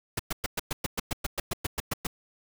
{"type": "noise bursts", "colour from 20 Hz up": "pink", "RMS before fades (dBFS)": -29, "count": 15, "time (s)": [0.17, 2.07], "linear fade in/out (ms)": 5, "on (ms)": 24, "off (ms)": 110, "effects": []}